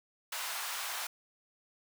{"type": "high-pass noise", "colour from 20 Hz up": "pink", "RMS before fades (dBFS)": -38, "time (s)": [0.32, 1.07], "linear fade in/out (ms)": 5, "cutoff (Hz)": 800, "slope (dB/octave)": 24, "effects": []}